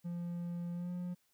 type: tone with pitch glide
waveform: triangle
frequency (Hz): 173.1 to 177.97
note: F3 to F3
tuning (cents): -15 to +33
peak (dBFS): -35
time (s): 0.04-1.15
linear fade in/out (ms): 20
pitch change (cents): +48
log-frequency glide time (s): 0.73-0.91
effects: white hiss -75 dBFS RMS until 1.33 s